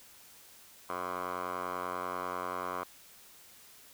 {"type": "tone with band-pass filter", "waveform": "10% pulse", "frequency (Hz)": 90.2, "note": "F#2", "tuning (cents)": -44, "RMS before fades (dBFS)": -37, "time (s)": [0.89, 2.84], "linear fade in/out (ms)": 10, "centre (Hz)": 1000, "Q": 5.9, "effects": ["white hiss -56 dBFS RMS until 3.93 s"]}